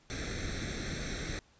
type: noise with comb filter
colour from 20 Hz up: pink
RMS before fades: -37 dBFS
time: 0.1-1.39 s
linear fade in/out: 0 ms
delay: 0.51 ms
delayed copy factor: +0.8
effects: pink hiss -65 dBFS RMS until 1.59 s + resampled to 16000 Hz